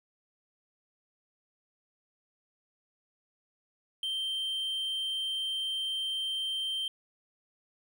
triangle tone, 3136 Hz, G7, in tune, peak -29 dBFS, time 4.03-6.88 s, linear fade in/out 2 ms, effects none

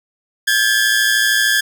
sawtooth tone pair together, 1600 / 1713 Hz, G6 / A6, +35 / -47 cents, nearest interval minor second, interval 118 cents, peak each -12 dBFS, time 0.47-1.61 s, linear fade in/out 10 ms, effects none

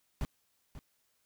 brown noise with echo, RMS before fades -33 dBFS, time 0.21-0.25 s, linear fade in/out 0 ms, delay 540 ms, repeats 1, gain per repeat -13 dB, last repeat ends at 0.79 s, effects white hiss -75 dBFS RMS until 1.25 s

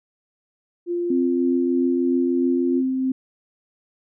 sine tone, 348.2 Hz, F4, 5 cents flat, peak -21 dBFS, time 0.86-2.83 s, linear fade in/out 50 ms
sine tone with tremolo, 261.6 Hz, C4, in tune, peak -18 dBFS, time 1.1-3.12 s, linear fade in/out 5 ms, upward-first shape sine, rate 3.1 Hz, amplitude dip 25%
effects none

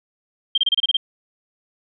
sine tone bursts, 3174 Hz, G7, 21 cents sharp, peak -14 dBFS, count 8, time 0.55-0.97 s, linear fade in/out 5 ms, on 28 ms, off 28 ms, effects none

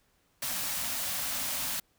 white band-stop noise, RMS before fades -33 dBFS, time 0.42-1.8 s, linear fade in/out 5 ms, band 310 to 510 Hz, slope 96 dB/octave, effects pink hiss -70 dBFS RMS until 1.98 s

